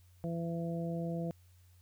harmonic tone, 167.9 Hz, E3, 32 cents sharp, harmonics 1 / 2 / 3 / 4, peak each -35 / -43 / -42 / -44 dBFS, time 0.24-1.31 s, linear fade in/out 0 ms, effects added 90 Hz sine -59 dBFS peak until 1.81 s + white hiss -71 dBFS RMS until 1.81 s

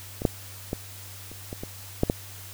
clicks, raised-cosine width 2 ms, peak -19 / -6 / -14 / -29 / -21 / -20 / -7 / -8 dBFS, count 8, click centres 0.219 / 0.252 / 0.731 / 1.316 / 1.529 / 1.635 / 2.034 / 2.099 s, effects added 97 Hz sine -44 dBFS peak until 2.53 s + white hiss -44 dBFS RMS until 2.53 s

